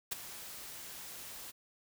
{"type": "noise with ADSR envelope", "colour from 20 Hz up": "white", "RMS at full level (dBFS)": -33, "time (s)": [0.11, 1.52], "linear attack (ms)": 14, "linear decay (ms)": 14, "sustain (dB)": -14, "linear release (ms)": 22, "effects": []}